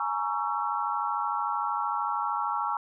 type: chord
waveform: sine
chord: A# half-diminished seventh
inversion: third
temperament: just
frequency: 839.1 / 932.3 / 1118.8 / 1342.6 Hz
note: G#5 / A#5 / C#6 / E6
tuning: +18 / 0 / +16 / +31 cents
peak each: -32 dBFS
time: 0-2.77 s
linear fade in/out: 2 ms
effects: none